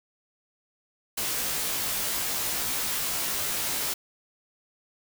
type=noise with comb filter; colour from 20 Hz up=white; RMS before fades=-29 dBFS; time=1.17-3.94 s; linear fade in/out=10 ms; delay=16 ms; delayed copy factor=-0.9; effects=none